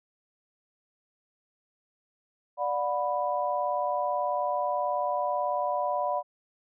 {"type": "chord", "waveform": "sine", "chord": "B minor", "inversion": "first", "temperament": "equal with one note detuned", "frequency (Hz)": [587.3, 725.6, 987.8], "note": ["D5", "F#5", "B5"], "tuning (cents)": [0, -34, 0], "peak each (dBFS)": -30, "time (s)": [2.57, 6.23], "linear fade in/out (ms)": 50, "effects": []}